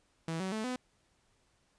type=tone with pitch steps; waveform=sawtooth; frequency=163.4 / 188.78 / 218.1 / 252 Hz; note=E3 / F#3 / A3 / B3; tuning=-15 / +35 / -15 / +35 cents; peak=-30 dBFS; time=0.28-0.76 s; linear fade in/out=2 ms; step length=120 ms; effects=pink hiss -72 dBFS RMS until 1.78 s + resampled to 22050 Hz